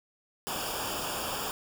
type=noise with comb filter; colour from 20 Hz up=pink; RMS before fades=-34 dBFS; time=0.47-1.51 s; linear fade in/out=0 ms; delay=0.49 ms; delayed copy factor=-0.8; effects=none